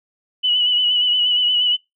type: tone with vibrato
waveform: sine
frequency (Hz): 2960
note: F#7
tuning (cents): 0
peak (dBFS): -14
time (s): 0.43-1.77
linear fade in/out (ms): 20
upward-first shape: sine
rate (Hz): 8.5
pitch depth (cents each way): 37
effects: noise-tail reverb RT60 0.2 s tail -24 dB re dry